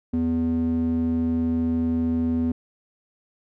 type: tone with band-pass filter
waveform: square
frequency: 82.41 Hz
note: E2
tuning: in tune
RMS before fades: -23 dBFS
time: 0.13-2.52 s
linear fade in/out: 5 ms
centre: 230 Hz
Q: 3.7
effects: none